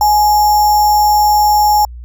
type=tone with sample-and-hold; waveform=sine; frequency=840 Hz; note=G#5; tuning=19 cents sharp; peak=-7 dBFS; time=0.01-1.85 s; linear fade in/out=2 ms; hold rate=6300 Hz; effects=added 60 Hz sine -27 dBFS peak until 2.04 s